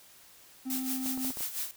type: tone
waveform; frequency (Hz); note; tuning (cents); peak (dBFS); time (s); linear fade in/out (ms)
triangle; 260.3; C4; -9; -31; 0.65-1.32; 20
type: noise with tremolo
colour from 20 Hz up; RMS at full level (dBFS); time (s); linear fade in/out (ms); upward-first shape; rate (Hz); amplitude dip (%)
blue; -33; 0.7-1.71; 0; sine; 5.8; 70
type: clicks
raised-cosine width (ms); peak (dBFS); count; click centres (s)
1; -30; 6; 1.061 / 1.176 / 1.248 / 1.305 / 1.372 / 1.407
effects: white hiss -56 dBFS RMS until 1.76 s